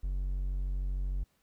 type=tone; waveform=triangle; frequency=46.51 Hz; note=F#1; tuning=10 cents sharp; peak=-28 dBFS; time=0.03-1.24 s; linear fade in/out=10 ms; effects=pink hiss -73 dBFS RMS until 1.42 s